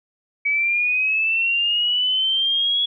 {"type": "linear sweep", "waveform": "sine", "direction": "up", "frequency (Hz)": [2269, 3368], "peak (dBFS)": -17, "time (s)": [0.45, 2.86], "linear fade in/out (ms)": 10, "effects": []}